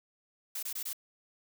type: noise bursts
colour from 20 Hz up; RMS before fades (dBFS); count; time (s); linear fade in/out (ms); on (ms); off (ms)
blue; -37; 4; 0.55-0.931; 5; 78; 23
effects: none